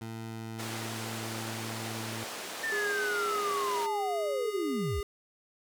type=tone with pitch glide; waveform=20% pulse; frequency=112.8 to 112.09 Hz; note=A2 to A2; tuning=+44 to +33 cents; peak=-33 dBFS; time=0.01-2.24 s; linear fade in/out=5 ms; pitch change=-11 cents; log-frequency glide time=0.14-0.93 s
type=band-pass noise; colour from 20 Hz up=pink; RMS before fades=-40 dBFS; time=0.58-3.87 s; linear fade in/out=20 ms; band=370 to 11000 Hz; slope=12 dB/octave
type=linear sweep; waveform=sine; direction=down; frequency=1820 to 46.25 Hz; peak=-30 dBFS; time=2.63-5.01 s; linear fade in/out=10 ms
type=tone with vibrato; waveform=square; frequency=410 Hz; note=G#4; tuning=22 cents flat; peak=-34 dBFS; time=2.72-5.03 s; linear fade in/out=2 ms; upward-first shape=triangle; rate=0.79 Hz; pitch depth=17 cents each way
effects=none